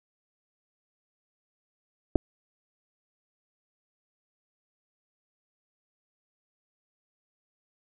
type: clicks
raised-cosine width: 2 ms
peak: -9 dBFS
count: 2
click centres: 2.156 / 2.159 s
effects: none